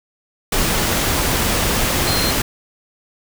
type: tone in noise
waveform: sine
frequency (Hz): 4178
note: C8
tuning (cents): -3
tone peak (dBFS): -22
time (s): 2.07-2.31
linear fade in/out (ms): 5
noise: pink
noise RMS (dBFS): -18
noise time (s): 0.52-2.42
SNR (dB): -7
effects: none